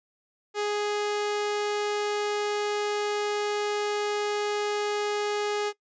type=tone; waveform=sawtooth; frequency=415.3 Hz; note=G#4; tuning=in tune; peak=-22 dBFS; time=0.54-5.73 s; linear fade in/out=50 ms; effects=noise-tail reverb RT60 0.1 s tail -20 dB re dry + resampled to 16000 Hz